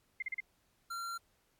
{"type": "tone bursts", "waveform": "sine", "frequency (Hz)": 2096, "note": "C7", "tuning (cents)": 2, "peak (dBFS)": -34, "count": 4, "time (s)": [0.2, 0.404], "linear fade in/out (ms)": 5, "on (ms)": 24, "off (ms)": 36}
{"type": "tone", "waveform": "square", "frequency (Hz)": 1372, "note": "F6", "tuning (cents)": -31, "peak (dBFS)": -39, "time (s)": [0.9, 1.18], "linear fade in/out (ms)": 10}
{"effects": ["pink hiss -74 dBFS RMS until 1.59 s", "AAC 64 kbps"]}